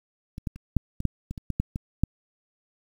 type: clicks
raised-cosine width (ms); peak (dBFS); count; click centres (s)
5; -23 / -16 / -29 / -8 / -19 / -9 / -20 / -24 / -15 / -11 / -17 / -8; 12; 0.381 / 0.472 / 0.56 / 0.767 / 1.004 / 1.053 / 1.31 / 1.378 / 1.503 / 1.6 / 1.759 / 2.036
effects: 8-bit